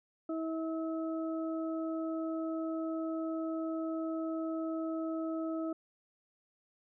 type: harmonic tone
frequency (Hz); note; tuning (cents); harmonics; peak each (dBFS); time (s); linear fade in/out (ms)
322.8; E4; -36; 1 / 2 / 4; -34 / -40 / -46; 0.29-5.73; 5
effects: none